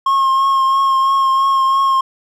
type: tone with vibrato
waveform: triangle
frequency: 1077 Hz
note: C6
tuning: 50 cents sharp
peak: -9 dBFS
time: 0.06-2.01 s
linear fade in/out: 5 ms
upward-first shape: triangle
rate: 3 Hz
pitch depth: 24 cents each way
effects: none